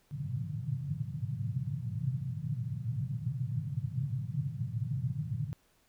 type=band-pass noise; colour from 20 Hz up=pink; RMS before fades=-35 dBFS; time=0.11-5.53 s; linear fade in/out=0 ms; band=110 to 150 Hz; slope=48 dB/octave; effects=pink hiss -69 dBFS RMS until 5.88 s